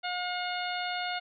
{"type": "harmonic tone", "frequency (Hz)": 718, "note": "F5", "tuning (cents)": 48, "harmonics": [1, 2, 3, 4, 5, 6], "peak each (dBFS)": [-34, -37, -39, -40, -41, -42], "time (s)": [0.03, 1.2], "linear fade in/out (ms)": 20, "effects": []}